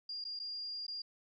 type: tone with dropouts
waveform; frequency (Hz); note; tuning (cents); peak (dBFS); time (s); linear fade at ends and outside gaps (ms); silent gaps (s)
sine; 4810; D8; +41; -39; 0.09-1.02; 5; 0.242-0.25 / 0.392-0.398 / 0.867-0.88
effects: none